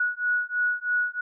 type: beating tone pair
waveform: sine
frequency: 1462 / 1465.1 Hz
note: F#6 / F#6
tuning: -21 / -17 cents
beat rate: 3.1 Hz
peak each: -26 / -26 dBFS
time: 0-1.21 s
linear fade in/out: 5 ms
effects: none